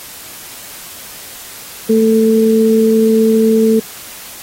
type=tone pair together; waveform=sine; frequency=222.6 / 442.8 Hz; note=A3 / A4; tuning=+20 / +11 cents; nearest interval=octave; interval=1191 cents; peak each=-10 dBFS; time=1.89-3.8 s; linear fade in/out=10 ms; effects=white hiss -32 dBFS RMS until 4.42 s + AAC 48 kbps